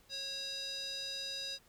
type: tone with band-pass filter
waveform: square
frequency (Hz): 547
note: C#5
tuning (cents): -23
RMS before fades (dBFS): -41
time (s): 0.09-1.59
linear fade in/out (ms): 50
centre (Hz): 4500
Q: 9.3
effects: pink hiss -66 dBFS RMS until 1.68 s